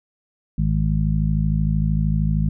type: harmonic tone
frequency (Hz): 53.1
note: G#1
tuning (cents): +39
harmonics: 1 / 2 / 3 / 4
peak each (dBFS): -21 / -26 / -20 / -26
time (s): 0.58-2.49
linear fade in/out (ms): 5
effects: none